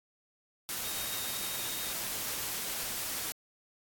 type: tone in noise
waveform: sine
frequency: 3729 Hz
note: A#7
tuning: in tune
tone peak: -44 dBFS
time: 0.84-1.92 s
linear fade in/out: 0 ms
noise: white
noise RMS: -36 dBFS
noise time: 0.69-3.32 s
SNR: -11 dB
effects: AAC 64 kbps